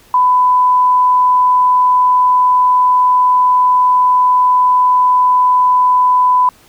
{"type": "tone", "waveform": "sine", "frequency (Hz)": 1000, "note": "B5", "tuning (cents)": 21, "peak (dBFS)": -7, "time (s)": [0.14, 6.49], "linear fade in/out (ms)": 2, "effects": ["pink hiss -46 dBFS RMS until 6.68 s"]}